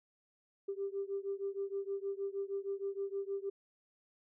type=beating tone pair; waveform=sine; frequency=392.5 / 398.9 Hz; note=G4 / G4; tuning=+2 / +30 cents; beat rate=6.4 Hz; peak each=-38 / -39 dBFS; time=0.68-3.5 s; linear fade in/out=10 ms; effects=tanh soft clip ceiling -28 dBFS